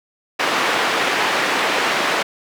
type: band-pass noise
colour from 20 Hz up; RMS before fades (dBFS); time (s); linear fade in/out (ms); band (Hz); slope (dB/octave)
white; -19; 0.39-2.23; 10; 300 to 2200; 12
effects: none